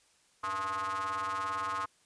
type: ring-modulated tone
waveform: square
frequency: 97.4 Hz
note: G2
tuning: 11 cents flat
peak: -30 dBFS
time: 0.43-1.86 s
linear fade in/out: 10 ms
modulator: 1160 Hz
effects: white hiss -67 dBFS RMS until 2.05 s + resampled to 22050 Hz